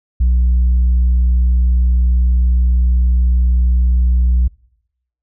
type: tone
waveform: sine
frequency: 61.3 Hz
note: B1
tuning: 12 cents flat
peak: -7 dBFS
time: 0.2-4.48 s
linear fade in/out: 10 ms
effects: noise-tail reverb RT60 0.8 s tail -26 dB re dry + tanh soft clip ceiling -8 dBFS